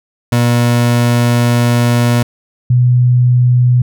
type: tone pair in turn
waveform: 30% pulse / sine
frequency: 120 / 123.8 Hz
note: B2 / B2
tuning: -49 / +5 cents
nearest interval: minor second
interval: 54 cents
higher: second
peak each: -6 dBFS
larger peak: neither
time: 0.32-2.23 / 2.7-3.82 s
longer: first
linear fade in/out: 5 ms
effects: none